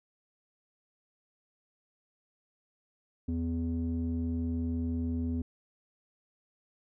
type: tone with low-pass filter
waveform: square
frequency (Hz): 83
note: E2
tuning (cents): +12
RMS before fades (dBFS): -32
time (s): 3.28-5.42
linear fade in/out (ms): 5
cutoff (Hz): 290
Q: 6.7
effects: none